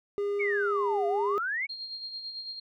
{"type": "tone", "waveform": "triangle", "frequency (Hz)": 406, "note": "G#4", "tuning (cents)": -39, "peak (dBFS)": -25, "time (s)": [0.18, 1.38], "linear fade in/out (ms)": 0}
{"type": "exponential two-way sweep", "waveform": "sine", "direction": "down then up", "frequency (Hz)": [2300, 675, 2300], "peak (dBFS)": -28, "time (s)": [0.39, 1.67], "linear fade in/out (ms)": 20, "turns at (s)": 1.07}
{"type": "tone with tremolo", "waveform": "sine", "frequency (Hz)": 4219, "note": "C8", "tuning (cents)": 14, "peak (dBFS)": -34, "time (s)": [1.69, 2.6], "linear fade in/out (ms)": 10, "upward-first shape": "sine", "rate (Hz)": 9, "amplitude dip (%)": 50}
{"effects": []}